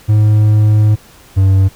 triangle tone pair in turn, 106.5 / 96.22 Hz, G#2 / G2, +44 / -32 cents, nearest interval major second, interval 176 cents, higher first, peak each -4 dBFS, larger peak neither, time 0.08-0.96 / 1.36-1.69 s, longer first, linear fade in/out 20 ms, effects pink hiss -42 dBFS RMS until 1.75 s

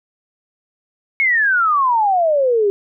sine exponential sweep, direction down, 2217 to 392 Hz, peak -12 dBFS, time 1.2-2.7 s, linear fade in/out 0 ms, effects none

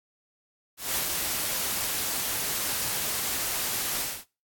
white noise with ADSR envelope, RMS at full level -26 dBFS, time 0.77-4.25 s, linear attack 190 ms, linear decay 50 ms, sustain -3 dB, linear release 240 ms, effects noise-tail reverb RT60 0.3 s tail -23 dB re dry + AAC 64 kbps

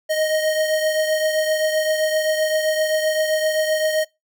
square beating tone pair, 622.3 / 630 Hz, D#5 / D#5, 0 / +21 cents, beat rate 7.7 Hz, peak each -19 / -27 dBFS, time 0.09-4.05 s, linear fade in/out 20 ms, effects noise-tail reverb RT60 0.2 s tail -22 dB re dry

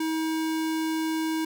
square tone, 319 Hz, D#4, 43 cents sharp, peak -26 dBFS, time 0-1.45 s, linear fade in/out 5 ms, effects none

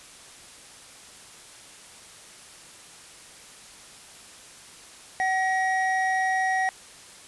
triangle tone pair together, 755.5 / 1900 Hz, F#5 / A#6, +36 / +33 cents, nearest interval octave + major third, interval 1597 cents, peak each -22 / -24 dBFS, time 5.2-6.69 s, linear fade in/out 0 ms, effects white hiss -47 dBFS RMS until 7.27 s + resampled to 24000 Hz

